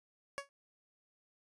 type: tone with exponential decay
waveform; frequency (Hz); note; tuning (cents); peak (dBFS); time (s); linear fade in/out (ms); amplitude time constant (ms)
15% pulse; 559; C#5; +14; -28; 0.38-0.49; 0; 22
effects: resampled to 22050 Hz